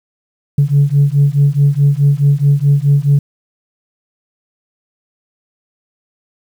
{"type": "beating tone pair", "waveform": "sine", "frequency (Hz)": [140, 144.7], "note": ["C#3", "D3"], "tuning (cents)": [18, -25], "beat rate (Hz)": 4.7, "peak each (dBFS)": -10, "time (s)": [0.58, 3.19], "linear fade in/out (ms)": 5, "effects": ["tanh soft clip ceiling -3 dBFS", "7-bit"]}